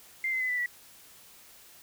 sine tone with pitch steps, 2093 / 2056 / 2019 / 1983.5 / 1948.3 Hz, C7 / C7 / B6 / B6 / B6, 0 / -31 / +38 / +7 / -24 cents, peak -27 dBFS, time 0.24-0.66 s, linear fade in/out 2 ms, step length 84 ms, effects white hiss -54 dBFS RMS until 1.82 s

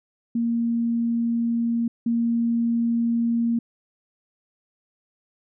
sine tone pair in turn, 233.1 / 233.1 Hz, A#3 / A#3, 0 / 0 cents, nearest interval unison, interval 0 cents, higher neither, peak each -20 / -19 dBFS, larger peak second, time 0.35-1.88 / 2.06-3.59 s, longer neither, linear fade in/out 5 ms, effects none

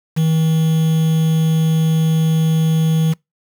triangle tone with quantisation, 160 Hz, D#3, 49 cents sharp, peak -10 dBFS, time 0.16-3.14 s, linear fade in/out 20 ms, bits 5, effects noise-tail reverb RT60 0.2 s tail -26 dB re dry

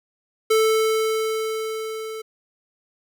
square tone with level ramp, 440 Hz, A4, in tune, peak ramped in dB -15 to -31 dBFS, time 0.5-2.22 s, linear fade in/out 10 ms, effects none

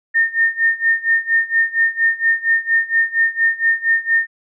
sine tone with tremolo, 1823 Hz, A#6, 39 cents flat, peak -10 dBFS, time 0.14-4.27 s, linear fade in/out 20 ms, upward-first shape sine, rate 4.3 Hz, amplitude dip 90%, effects none

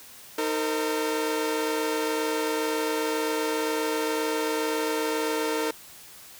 sawtooth tone cluster, 312.5 / 455 / 517 Hz, D#4 / A#4 / C5, +8 / -42 / -21 cents, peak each -26 / -23 / -32 dBFS, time 0.38-5.71 s, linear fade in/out 5 ms, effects white hiss -47 dBFS RMS until 6.39 s

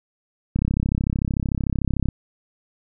click train, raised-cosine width 5 ms, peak -9 dBFS, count 52, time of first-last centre 0.56-2.087 s, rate 33.4 Hz, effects none

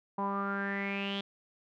sawtooth tone with low-pass filter sweep, 198.4 Hz, G3, 21 cents sharp, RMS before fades -34 dBFS, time 0.18-1.21 s, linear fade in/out 5 ms, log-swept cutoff 920 to 3400 Hz, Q 8.6, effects none

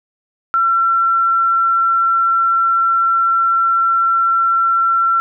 sine tone, 1354 Hz, E6, 46 cents sharp, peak -11 dBFS, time 0.54-5.2 s, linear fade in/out 0 ms, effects none

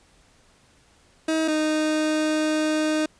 30% pulse tone pair in turn, 318.2 / 309.1 Hz, D#4 / D#4, +39 / -11 cents, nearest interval minor second, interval 50 cents, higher first, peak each -18 dBFS, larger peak neither, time 1.28-1.48 / 1.48-3.06 s, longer second, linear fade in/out 5 ms, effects pink hiss -58 dBFS RMS until 3.19 s + resampled to 22050 Hz

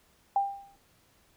sine tone with exponential decay, 795 Hz, G5, 24 cents sharp, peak -20 dBFS, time 0.36-0.76 s, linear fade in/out 2 ms, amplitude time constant 85 ms, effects pink hiss -65 dBFS RMS until 1.36 s

